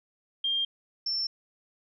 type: tone pair in turn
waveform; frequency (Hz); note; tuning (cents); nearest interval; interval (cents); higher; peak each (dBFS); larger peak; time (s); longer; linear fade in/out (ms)
sine; 3200 / 5382; G7 / E8; +35 / +35; major sixth; 900; second; -25 / -27; first; 0.44-0.65 / 1.06-1.27; neither; 5
effects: none